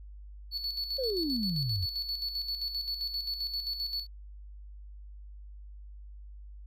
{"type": "tone with tremolo", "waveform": "triangle", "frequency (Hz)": 4435, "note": "C#8", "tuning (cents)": 0, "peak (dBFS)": -29, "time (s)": [0.51, 4.07], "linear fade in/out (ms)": 50, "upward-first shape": "square", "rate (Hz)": 7.6, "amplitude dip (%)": 55}
{"type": "exponential sweep", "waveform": "sine", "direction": "down", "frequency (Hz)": [554.4, 82.41], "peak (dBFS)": -29, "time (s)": [0.98, 1.86], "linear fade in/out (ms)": 10}
{"effects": ["tanh soft clip ceiling -19 dBFS", "added 50 Hz sine -44 dBFS peak until 6.66 s"]}